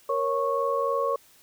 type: tone cluster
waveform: sine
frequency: 468.6 / 552 / 1102 Hz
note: A#4 / C#5 / C#6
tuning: +9 / -7 / -11 cents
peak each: -28 / -27 / -27 dBFS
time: 0.09-1.16 s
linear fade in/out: 5 ms
effects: white hiss -57 dBFS RMS until 1.42 s